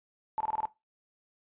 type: tone bursts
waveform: sine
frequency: 874 Hz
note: A5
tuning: 12 cents flat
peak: -27 dBFS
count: 6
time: 0.38-0.654 s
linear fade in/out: 0 ms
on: 24 ms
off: 26 ms
effects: noise-tail reverb RT60 0.2 s tail -17 dB re dry + resampled to 8000 Hz